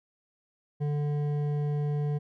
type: tone with hard clipping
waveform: sine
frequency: 146.83 Hz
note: D3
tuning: in tune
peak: -28 dBFS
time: 0.8-2.19 s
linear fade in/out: 20 ms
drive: 9 dB
effects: none